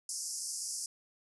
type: band-pass noise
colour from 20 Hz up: pink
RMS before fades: -39 dBFS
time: 0.09-0.86 s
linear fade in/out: 2 ms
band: 4900 to 11000 Hz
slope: 96 dB/octave
effects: none